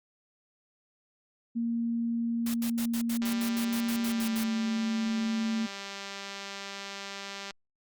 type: tone with pitch glide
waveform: sine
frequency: 232.8 to 223.8 Hz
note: A#3 to A3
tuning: -2 to +30 cents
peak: -27 dBFS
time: 1.55-5.67 s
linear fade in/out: 20 ms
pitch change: -68 cents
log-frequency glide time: 4.05-4.33 s
type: noise bursts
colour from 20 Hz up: white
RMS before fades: -38 dBFS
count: 13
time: 2.46-4.438 s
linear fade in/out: 5 ms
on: 82 ms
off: 76 ms
type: click train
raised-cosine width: 0.2 ms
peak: -22 dBFS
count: 850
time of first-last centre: 3.22-7.508 s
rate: 198 Hz
effects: Opus 48 kbps